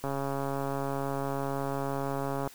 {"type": "click train", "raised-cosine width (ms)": 1, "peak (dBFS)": -19, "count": 337, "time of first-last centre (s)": [0.04, 2.475], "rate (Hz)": 138, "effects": ["white hiss -52 dBFS RMS until 2.54 s"]}